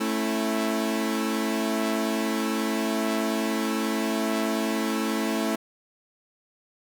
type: chord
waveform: sawtooth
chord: A major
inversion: none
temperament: equal with one note detuned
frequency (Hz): 220 / 271.2 / 329.6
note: A3 / C#4 / E4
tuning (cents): 0 / -38 / 0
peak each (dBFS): -23 / -27 / -25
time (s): 0-5.56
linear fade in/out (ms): 10
effects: none